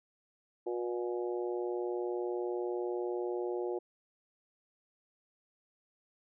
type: harmonic tone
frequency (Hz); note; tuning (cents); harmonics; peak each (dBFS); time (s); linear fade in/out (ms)
120; B2; -49; 3 / 4 / 5 / 6 / 7; -34 / -39 / -44 / -47 / -46; 0.66-3.79; 10
effects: none